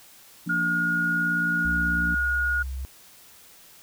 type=harmonic tone; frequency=58.27 Hz; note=A#1; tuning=in tune; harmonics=3 / 4 / 5; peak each=-30 / -36 / -35 dBFS; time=0.46-2.15 s; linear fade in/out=10 ms
type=tone with pitch glide; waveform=sine; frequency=1430 to 1439.1 Hz; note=F6 to F#6; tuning=+41 to -48 cents; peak=-22 dBFS; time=0.49-2.63 s; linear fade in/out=10 ms; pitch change=+11 cents; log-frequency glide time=0.62-1.43 s
type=tone; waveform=sine; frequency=65.7 Hz; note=C2; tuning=8 cents sharp; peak=-29 dBFS; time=1.65-2.85 s; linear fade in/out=0 ms
effects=white hiss -51 dBFS RMS until 3.82 s